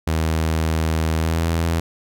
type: tone with pitch glide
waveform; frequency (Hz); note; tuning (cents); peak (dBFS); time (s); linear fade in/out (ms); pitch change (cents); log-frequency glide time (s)
sawtooth; 80 to 82.96; D#2 to E2; +49 to +12; -14; 0.07-1.8; 5; +63; 1.18-1.43
effects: none